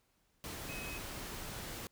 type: tone in noise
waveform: sine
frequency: 2541 Hz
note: D#7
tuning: 36 cents sharp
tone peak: -45 dBFS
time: 0.69-0.98 s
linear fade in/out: 0 ms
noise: pink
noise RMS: -44 dBFS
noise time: 0.44-1.87 s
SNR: -4 dB
effects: pink hiss -75 dBFS RMS until 1.91 s